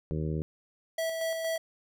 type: harmonic tone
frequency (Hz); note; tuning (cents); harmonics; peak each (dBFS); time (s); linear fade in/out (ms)
78; D#2; +5; 1 / 2 / 3 / 4 / 5 / 6 / 7; -35 / -31 / -41 / -39 / -39 / -42 / -47; 0.11-0.42; 0
type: tone with tremolo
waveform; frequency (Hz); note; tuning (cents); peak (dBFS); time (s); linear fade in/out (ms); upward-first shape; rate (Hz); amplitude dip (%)
square; 653; E5; -17; -29; 0.98-1.58; 5; square; 4.3; 35
effects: none